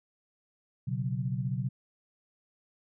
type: chord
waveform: sine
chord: B suspended second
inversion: none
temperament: equal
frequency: 123.47 / 138.59 / 185 Hz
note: B2 / C#3 / F#3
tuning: 0 / 0 / 0 cents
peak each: -32 / -33 / -36 dBFS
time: 0.87-1.69 s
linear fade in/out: 10 ms
effects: none